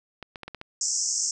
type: clicks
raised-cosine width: 0.3 ms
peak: -21 dBFS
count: 6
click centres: 0.227 / 0.358 / 0.433 / 0.48 / 0.547 / 0.614 s
type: band-pass noise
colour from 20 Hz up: pink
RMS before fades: -27 dBFS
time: 0.81-1.31 s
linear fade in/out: 2 ms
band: 5300 to 7800 Hz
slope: 96 dB/octave
effects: none